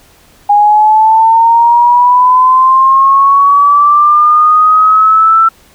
sine linear sweep, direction up, 818 to 1336 Hz, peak -3 dBFS, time 0.49-5.49 s, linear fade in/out 10 ms, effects pink hiss -44 dBFS RMS until 5.74 s

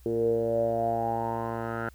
10% pulse tone with low-pass filter sweep, 115.1 Hz, A#2, 22 cents flat, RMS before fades -28 dBFS, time 0.06-1.89 s, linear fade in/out 0 ms, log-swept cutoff 400 to 1400 Hz, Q 8.4, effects added 62 Hz sine -50 dBFS peak until 1.94 s + white hiss -62 dBFS RMS until 1.94 s

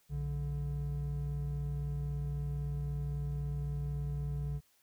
triangle tone pair together, 60.8 / 144.61 Hz, B1 / D3, -26 / -26 cents, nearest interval octave + minor third, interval 1500 cents, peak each -36 / -33 dBFS, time 0.09-4.61 s, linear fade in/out 50 ms, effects white hiss -70 dBFS RMS until 4.82 s

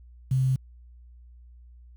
sine tone with quantisation, 130.81 Hz, C3, in tune, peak -20 dBFS, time 0.31-0.56 s, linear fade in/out 5 ms, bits 8, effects added 60 Hz sine -47 dBFS peak until 1.96 s

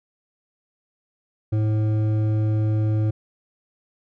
sine tone with hard clipping, 107.9 Hz, A2, 33 cents flat, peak -20 dBFS, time 1.52-3.11 s, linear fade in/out 10 ms, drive 9 dB, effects none

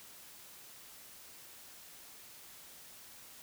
silence, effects white hiss -54 dBFS RMS until 3.42 s

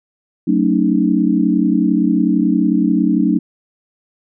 sine chord, D# half-diminished seventh, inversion first, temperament just, 186.68 / 224 / 280 / 311.1 Hz, F#3 / A3 / C#4 / D#4, +16 / +31 / +18 / 0 cents, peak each -17 dBFS, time 0.47-3.39 s, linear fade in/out 10 ms, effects none

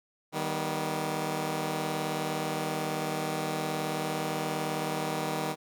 10% pulse chord, Eb augmented, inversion none, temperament just, 155.56 / 194.45 / 243.1 Hz, Eb3 / G3 / B3, 0 / -14 / -27 cents, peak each -24 / -28 / -29 dBFS, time 0.32-5.56 s, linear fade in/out 50 ms, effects none

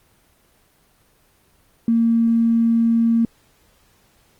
triangle tone with tanh clipping, 230 Hz, A#3, 23 cents flat, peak -13 dBFS, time 1.88-3.25 s, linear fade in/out 2 ms, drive 3 dB, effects pink hiss -58 dBFS RMS until 4.39 s + Opus 24 kbps

